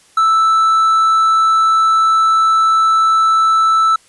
triangle tone, 1318.5 Hz, E6, in tune, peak -7 dBFS, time 0.17-3.96 s, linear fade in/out 5 ms, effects white hiss -49 dBFS RMS until 4.08 s + resampled to 24000 Hz

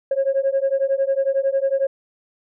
sine beating tone pair, 538 / 549 Hz, C5 / C#5, +48 / -17 cents, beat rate 11 Hz, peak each -19 dBFS, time 0.11-1.87 s, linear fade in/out 5 ms, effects tanh soft clip ceiling -12 dBFS

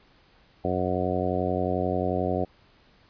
harmonic tone, 91.3 Hz, F#2, 23 cents flat, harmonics 1 / 2 / 3 / 4 / 5 / 6 / 7 / 8, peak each -32 / -32 / -32 / -32 / -32 / -32 / -32 / -32 dBFS, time 0.64-2.45 s, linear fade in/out 10 ms, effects pink hiss -59 dBFS RMS until 3.09 s + resampled to 11025 Hz

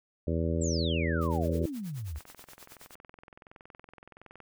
harmonic tone, 82.41 Hz, E2, in tune, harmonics 1 / 2 / 3 / 4 / 5 / 6 / 7, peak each -30 / -33 / -35 / -36 / -37 / -38 / -38 dBFS, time 0.27-1.66 s, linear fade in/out 5 ms
sine exponential sweep, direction down, 7890 to 66.4 Hz, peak -34 dBFS, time 0.61-2.19 s, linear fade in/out 10 ms
white noise with tremolo, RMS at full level -50 dBFS, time 1.21-2.95 s, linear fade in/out 5 ms, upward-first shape sine, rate 9.4 Hz, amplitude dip 95%
click train, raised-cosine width 0.5 ms, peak -34 dBFS, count 49, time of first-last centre 2.16-4.403 s, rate 21.4 Hz
effects none

